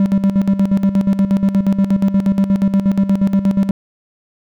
triangle tone with tremolo, 196 Hz, G3, in tune, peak -7 dBFS, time 0-3.71 s, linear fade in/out 2 ms, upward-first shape square, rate 8.4 Hz, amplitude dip 70%, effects none

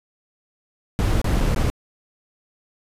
brown noise with dropouts, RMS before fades -19 dBFS, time 0.99-1.7 s, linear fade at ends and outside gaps 0 ms, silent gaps 1.215-1.244 / 1.405-1.409 / 1.547-1.562 s, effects resampled to 32000 Hz

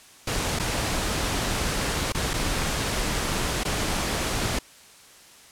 pink noise with dropouts, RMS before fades -26 dBFS, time 0.27-4.59 s, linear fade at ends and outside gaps 5 ms, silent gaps 0.59-0.596 / 2.123-2.146 / 2.335-2.338 / 3.636-3.65 s, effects white hiss -50 dBFS RMS until 5.51 s + low-pass 10000 Hz 12 dB/octave

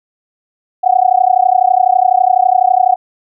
sine tone with amplitude modulation, 740 Hz, F#5, in tune, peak -3 dBFS, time 0.83-2.96 s, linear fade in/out 20 ms, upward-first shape sine, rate 32 Hz, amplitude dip 100%, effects none

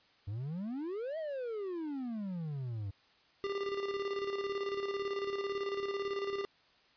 triangle exponential two-way sweep, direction up then down, 94.7 to 657 to 94.7 Hz, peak -34 dBFS, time 0.27-2.91 s, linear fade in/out 10 ms, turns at 1.18 s
square tone with tremolo, 397.9 Hz, G4, 26 cents sharp, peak -33 dBFS, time 3.44-6.45 s, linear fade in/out 0 ms, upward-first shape square, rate 18 Hz, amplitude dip 50%
effects white hiss -66 dBFS RMS until 6.96 s + resampled to 11025 Hz

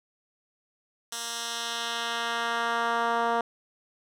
10% pulse tone with band-pass filter sweep, 233.1 Hz, A#3, in tune, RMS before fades -29 dBFS, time 1.12-3.41 s, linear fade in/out 2 ms, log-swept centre 7200 to 780 Hz, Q 0.92, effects none

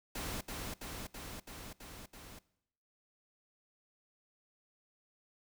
pink noise with echo, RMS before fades -40 dBFS, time 0.15-0.41 s, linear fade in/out 5 ms, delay 330 ms, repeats 6, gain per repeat -2 dB, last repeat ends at 2.39 s, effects noise-tail reverb RT60 0.8 s tail -21 dB re dry

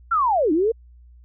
sine linear two-way sweep, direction down then up, 1400 to 293.7 to 473.9 Hz, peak -16 dBFS, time 0.11-0.72 s, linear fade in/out 10 ms, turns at 0.52 s, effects added 60 Hz sine -45 dBFS peak until 1.24 s

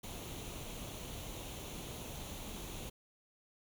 pink noise with comb filter, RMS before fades -45 dBFS, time 0.03-2.9 s, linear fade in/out 10 ms, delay 0.3 ms, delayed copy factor +0.55, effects none

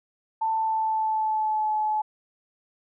sine tone with pitch glide, 888 to 857.3 Hz, A5 to A5, +16 to -45 cents, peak -22 dBFS, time 0.41-2.02 s, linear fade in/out 10 ms, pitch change -61 cents, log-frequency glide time 0.52-1.74 s, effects none

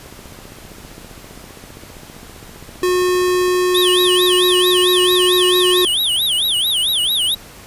click train, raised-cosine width 2 ms, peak -24 dBFS, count 54, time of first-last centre 0.06-3.547 s, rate 15.2 Hz
square tone, 362.6 Hz, F#4, 35 cents flat, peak -14 dBFS, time 2.83-5.85 s, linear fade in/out 2 ms
square tone with vibrato, 3337 Hz, G#7, 8 cents sharp, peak -15 dBFS, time 3.74-7.35 s, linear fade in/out 10 ms, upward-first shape sine, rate 4.5 Hz, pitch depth 260 cents each way
effects pink hiss -39 dBFS RMS until 7.66 s + resampled to 32000 Hz

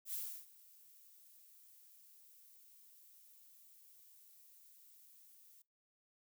violet noise with ADSR envelope, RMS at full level -41 dBFS, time 0.05-5.62 s, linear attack 84 ms, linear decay 320 ms, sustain -22 dB, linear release 4 ms, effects noise-tail reverb RT60 0.2 s tail -22 dB re dry

